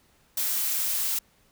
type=noise; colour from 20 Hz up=blue; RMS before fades=-27 dBFS; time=0.37-1.19 s; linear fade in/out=5 ms; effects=pink hiss -63 dBFS RMS until 1.51 s